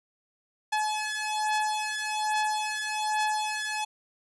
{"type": "beating tone pair", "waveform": "sawtooth", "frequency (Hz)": [854, 855.2], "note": ["G#5", "A5"], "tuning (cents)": [48, -49], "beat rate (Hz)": 1.2, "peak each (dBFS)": -26, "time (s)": [0.72, 3.85], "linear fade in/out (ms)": 10, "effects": ["resampled to 24000 Hz"]}